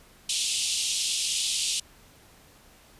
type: band-pass noise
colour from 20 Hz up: pink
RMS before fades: -28 dBFS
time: 0.29-1.8 s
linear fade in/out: 5 ms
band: 2800 to 9800 Hz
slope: 48 dB/octave
effects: pink hiss -55 dBFS RMS until 2.99 s + resampled to 32000 Hz